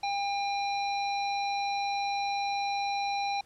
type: harmonic tone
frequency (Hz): 802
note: G5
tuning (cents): +39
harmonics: 1 / 3 / 5 / 7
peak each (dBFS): -29 / -37 / -38 / -46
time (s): 0.03-3.41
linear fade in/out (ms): 5
effects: pink hiss -61 dBFS RMS until 3.45 s + low-pass 10000 Hz 12 dB/octave